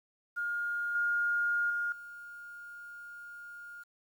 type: tone with level steps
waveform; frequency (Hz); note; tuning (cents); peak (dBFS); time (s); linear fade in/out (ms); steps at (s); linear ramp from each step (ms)
sine; 1419; F6; +27; -31 / -27 / -30 / -44; 0.36-3.84; 20; 0.95 / 1.7 / 1.92; 2
effects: 10-bit